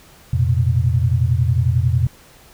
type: chord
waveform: sine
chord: F suspended fourth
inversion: none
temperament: equal with one note detuned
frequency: 87.31 / 116.54 / 127.6 Hz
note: F2 / Bb2 / C3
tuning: 0 / 0 / -43 cents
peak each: -18 dBFS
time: 0.33-2.07 s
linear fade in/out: 5 ms
effects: pink hiss -47 dBFS RMS until 2.53 s